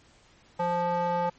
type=tone with band-pass filter; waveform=square; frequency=174.61 Hz; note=F3; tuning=in tune; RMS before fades=-27 dBFS; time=0.59-1.3 s; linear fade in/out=10 ms; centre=760 Hz; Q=4; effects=pink hiss -59 dBFS RMS until 1.38 s + MP3 32 kbps